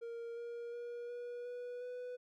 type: tone with pitch steps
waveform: triangle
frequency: 466.2 / 471.9 / 477.6 / 483.5 / 489.4 / 495.4 Hz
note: A#4 / A#4 / A#4 / B4 / B4 / B4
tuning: 0 / +21 / +42 / -37 / -16 / +5 cents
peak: -40 dBFS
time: 0.01-2.17 s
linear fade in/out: 20 ms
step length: 360 ms
effects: none